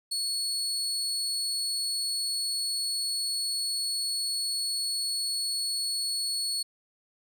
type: tone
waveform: 30% pulse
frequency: 4384 Hz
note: C#8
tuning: 20 cents flat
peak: -25 dBFS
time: 0.11-6.63 s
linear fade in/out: 10 ms
effects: none